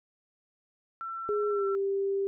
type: tone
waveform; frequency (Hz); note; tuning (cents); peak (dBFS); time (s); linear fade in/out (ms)
sine; 1344; E6; +33; -34; 1.01-1.75; 0
type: tone with pitch glide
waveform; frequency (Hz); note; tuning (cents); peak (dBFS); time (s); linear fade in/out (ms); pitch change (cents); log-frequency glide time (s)
sine; 415.3 to 393.8; G#4 to G4; 0 to +8; -26; 1.29-2.27; 0; -92; 1.49-1.65
effects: none